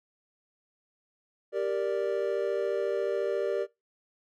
triangle chord, G minor, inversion none, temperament equal, 392 / 466.2 / 587.3 Hz, G4 / Bb4 / D5, 0 / 0 / 0 cents, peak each -29 dBFS, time 1.52-3.67 s, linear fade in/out 50 ms, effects noise-tail reverb RT60 0.2 s tail -20 dB re dry

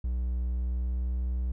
triangle tone with pitch glide, 61.3 to 61.98 Hz, B1 to B1, -12 to +7 cents, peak -25 dBFS, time 0.04-1.52 s, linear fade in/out 5 ms, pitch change +19 cents, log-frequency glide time 0.5-1.19 s, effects none

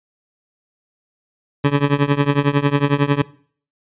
20% pulse tone with tremolo, 142.7 Hz, D3, 49 cents flat, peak -5 dBFS, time 1.64-3.22 s, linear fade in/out 5 ms, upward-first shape triangle, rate 11 Hz, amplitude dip 95%, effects noise-tail reverb RT60 0.5 s tail -21 dB re dry + resampled to 8000 Hz

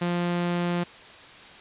sawtooth tone, 174.61 Hz, F3, in tune, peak -20 dBFS, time 0.01-0.84 s, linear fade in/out 10 ms, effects white hiss -46 dBFS RMS until 1.6 s + resampled to 8000 Hz

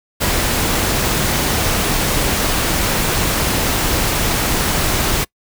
pink noise, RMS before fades -17 dBFS, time 0.2-5.25 s, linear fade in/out 20 ms, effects noise-tail reverb RT60 0.1 s tail -25 dB re dry

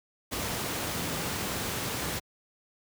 sine tone in noise, 164.81 Hz, E3, in tune, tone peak -40 dBFS, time 0.93-1.22 s, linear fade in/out 20 ms, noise pink, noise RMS -32 dBFS, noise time 0.31-2.2 s, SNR -11 dB, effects high-pass 80 Hz 12 dB/octave

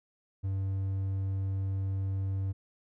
triangle tone, 96.6 Hz, G2, 25 cents flat, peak -27 dBFS, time 0.43-2.53 s, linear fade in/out 20 ms, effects none

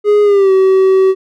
triangle tone with pitch glide, 415.3 to 380.8 Hz, G#4 to F#4, 0 to +50 cents, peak -4 dBFS, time 0.04-1.15 s, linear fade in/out 50 ms, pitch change -150 cents, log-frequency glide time 0.23-0.52 s, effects none

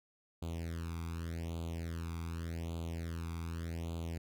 sawtooth tone with flanger, 83.3 Hz, E2, 19 cents sharp, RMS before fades -40 dBFS, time 0.42-4.18 s, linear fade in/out 5 ms, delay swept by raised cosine 0.27 to 0.85 ms, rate 0.85 Hz, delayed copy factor +1, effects none

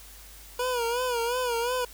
25% pulse tone with vibrato, 484.2 Hz, B4, 34 cents flat, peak -22 dBFS, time 0.59-1.85 s, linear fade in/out 5 ms, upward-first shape sine, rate 2.8 Hz, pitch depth 85 cents each way, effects added 50 Hz sine -49 dBFS peak until 1.93 s + white hiss -49 dBFS RMS until 1.93 s

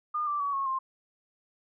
sine tone with pitch steps, 1214 / 1172.6 / 1132.7 / 1094.1 / 1056.8 Hz, D#6 / D6 / C#6 / C#6 / C6, -43 / -3 / +37 / -23 / +17 cents, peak -27 dBFS, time 0.14-0.79 s, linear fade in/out 10 ms, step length 130 ms, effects none

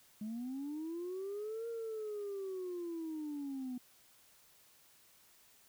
sine linear two-way sweep, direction up then down, 207.7 to 466.2 to 245.9 Hz, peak -37 dBFS, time 0.21-3.78 s, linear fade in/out 5 ms, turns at 1.68 s, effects tanh soft clip ceiling -36 dBFS + white hiss -65 dBFS RMS until 5.68 s

